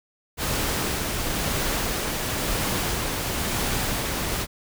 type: noise with tremolo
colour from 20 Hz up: pink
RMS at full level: -25 dBFS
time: 0.37-4.47 s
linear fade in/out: 50 ms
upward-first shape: sine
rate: 0.98 Hz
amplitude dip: 25%
effects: none